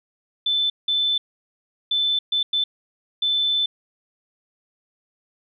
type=tone bursts at uneven times; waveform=sine; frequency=3522 Hz; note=A7; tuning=1 cent sharp; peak=-18 dBFS; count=6; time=0.46-0.7 / 0.88-1.18 / 1.91-2.19 / 2.32-2.43 / 2.53-2.64 / 3.22-3.66 s; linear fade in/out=5 ms; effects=none